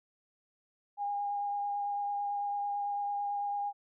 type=tone with vibrato; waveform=sine; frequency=813 Hz; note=G#5; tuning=37 cents flat; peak=-31 dBFS; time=0.97-3.73 s; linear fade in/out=50 ms; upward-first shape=triangle; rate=9 Hz; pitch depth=14 cents each way; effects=none